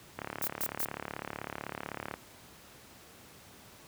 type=click train; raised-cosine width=0.5 ms; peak=-21 dBFS; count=71; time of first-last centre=0.19-2.14 s; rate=35.9 Hz
type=noise bursts; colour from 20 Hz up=violet; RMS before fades=-33 dBFS; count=3; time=0.42-0.851 s; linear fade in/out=2 ms; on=57 ms; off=130 ms
effects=pink hiss -54 dBFS RMS until 3.87 s + high-pass 80 Hz 12 dB/octave